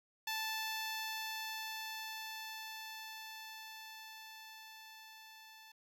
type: tone with level ramp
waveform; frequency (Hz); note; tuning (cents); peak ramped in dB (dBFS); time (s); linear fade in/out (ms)
10% pulse; 878; A5; -4; -28 to -47; 0.27-5.72; 5
effects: none